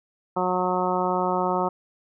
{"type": "harmonic tone", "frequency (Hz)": 182.2, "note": "F#3", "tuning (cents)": -26, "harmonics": [1, 2, 3, 4, 5, 6, 7], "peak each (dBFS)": [-30, -28, -29, -28, -27, -31, -31], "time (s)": [0.36, 1.69], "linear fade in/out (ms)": 10, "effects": []}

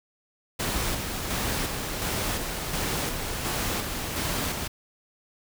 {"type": "noise with tremolo", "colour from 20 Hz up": "pink", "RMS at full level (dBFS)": -28, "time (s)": [0.59, 4.68], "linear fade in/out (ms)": 10, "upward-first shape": "square", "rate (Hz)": 1.4, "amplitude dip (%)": 35, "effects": []}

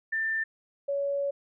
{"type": "tone pair in turn", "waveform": "sine", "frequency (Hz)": [1785, 562.2], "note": ["A6", "C#5"], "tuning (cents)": [24, 24], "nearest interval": "octave + minor sixth", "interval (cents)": 2000, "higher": "first", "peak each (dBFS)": -26, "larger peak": "neither", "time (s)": [[0.12, 0.44], [0.88, 1.31]], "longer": "second", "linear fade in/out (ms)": 10, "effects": []}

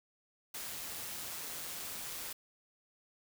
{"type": "noise with amplitude modulation", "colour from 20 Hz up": "white", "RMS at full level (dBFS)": -41, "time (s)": [0.54, 2.33], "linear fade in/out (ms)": 5, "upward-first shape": "sine", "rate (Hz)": 165, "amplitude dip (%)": 35, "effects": []}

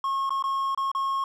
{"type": "tone with dropouts", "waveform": "triangle", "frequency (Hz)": 1086, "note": "C#6", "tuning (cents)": -36, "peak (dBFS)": -22, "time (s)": [0.04, 1.24], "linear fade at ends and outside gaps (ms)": 2, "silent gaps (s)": [[0.294, 0.305], [0.425, 0.439], [0.748, 0.775], [0.916, 0.949]], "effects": []}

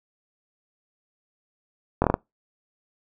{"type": "slowing click train", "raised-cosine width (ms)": 1, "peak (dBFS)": -5, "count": 5, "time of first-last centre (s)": [2.02, 2.141], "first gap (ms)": 21, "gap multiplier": 1.25, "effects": ["noise-tail reverb RT60 0.2 s tail -26 dB re dry"]}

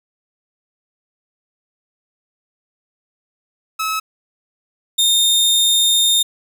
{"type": "tone pair in turn", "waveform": "sawtooth", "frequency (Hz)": [1292, 3654], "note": ["E6", "A#7"], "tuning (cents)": [-35, -35], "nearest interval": "octave + tritone", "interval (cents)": 1800, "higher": "second", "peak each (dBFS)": [-15, -9], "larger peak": "second", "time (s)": [[3.79, 4], [4.98, 6.23]], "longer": "second", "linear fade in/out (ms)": 10, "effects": []}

